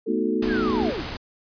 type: tone with pitch glide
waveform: sine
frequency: 442.9 to 431 Hz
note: A4 to A4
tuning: +11 to -36 cents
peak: -28 dBFS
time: 0.06-0.92 s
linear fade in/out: 10 ms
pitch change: -47 cents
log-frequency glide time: 0.2-0.77 s
type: chord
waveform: sine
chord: B dominant seventh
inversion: third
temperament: equal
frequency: 220 / 246.9 / 311.1 / 370 Hz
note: A3 / B3 / D#4 / F#4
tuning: 0 / 0 / 0 / 0 cents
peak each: -27 dBFS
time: 0.07-0.91 s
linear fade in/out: 20 ms
type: noise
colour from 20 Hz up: pink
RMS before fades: -32 dBFS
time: 0.42-1.17 s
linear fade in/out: 5 ms
type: linear sweep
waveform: sine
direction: down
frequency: 1741 to 183.9 Hz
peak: -28 dBFS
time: 0.47-1.05 s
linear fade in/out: 50 ms
effects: resampled to 11025 Hz